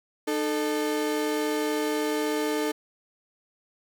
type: tone pair together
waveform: 35% pulse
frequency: 303.9 / 440 Hz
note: D#4 / A4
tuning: -41 / 0 cents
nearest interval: tritone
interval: 641 cents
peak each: -26 dBFS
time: 0.27-2.72 s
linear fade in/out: 10 ms
effects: none